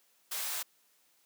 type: high-pass noise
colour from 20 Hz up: white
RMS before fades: -36 dBFS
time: 0.31-0.63 s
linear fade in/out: 10 ms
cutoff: 650 Hz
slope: 12 dB/octave
effects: white hiss -69 dBFS RMS until 1.25 s + high-pass 200 Hz 12 dB/octave